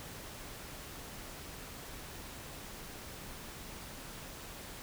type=silence; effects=pink hiss -47 dBFS RMS until 4.82 s